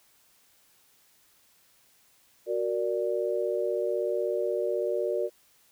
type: chord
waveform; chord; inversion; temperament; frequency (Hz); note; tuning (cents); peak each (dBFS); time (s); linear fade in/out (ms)
sine; Gb augmented; none; equal; 370 / 466.2 / 587.3; Gb4 / Bb4 / D5; 0 / 0 / 0; -30; 2.46-5.3; 50
effects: white hiss -63 dBFS RMS until 5.71 s